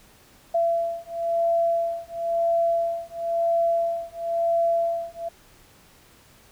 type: beating tone pair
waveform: sine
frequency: 674 / 674.98 Hz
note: E5 / E5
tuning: +38 / +41 cents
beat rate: 0.98 Hz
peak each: -24 / -24 dBFS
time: 0.54-5.29 s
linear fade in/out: 10 ms
effects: pink hiss -54 dBFS RMS until 6.51 s